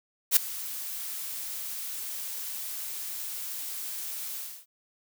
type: noise with ADSR envelope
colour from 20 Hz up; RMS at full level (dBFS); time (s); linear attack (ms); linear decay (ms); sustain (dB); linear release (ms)
blue; -17; 0.31-4.66; 56; 4; -19; 290
effects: none